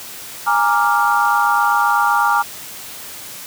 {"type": "chord", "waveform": "sine", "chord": "Bb dominant seventh", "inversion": "third", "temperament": "equal with one note detuned", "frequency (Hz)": [824.4, 932.3, 1174.7, 1396.9], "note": ["Ab5", "Bb5", "D6", "F6"], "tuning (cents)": [-13, 0, 0, 0], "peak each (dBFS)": -18, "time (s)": [0.46, 2.43], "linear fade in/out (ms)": 20, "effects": ["white hiss -33 dBFS RMS until 3.46 s", "high-pass 60 Hz 12 dB/octave"]}